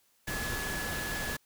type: tone in noise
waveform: sine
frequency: 1700 Hz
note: G#6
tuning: 40 cents sharp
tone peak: -37 dBFS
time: 0.27-1.37 s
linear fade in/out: 10 ms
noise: pink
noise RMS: -36 dBFS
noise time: 0.27-1.37 s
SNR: -4 dB
effects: white hiss -69 dBFS RMS until 1.45 s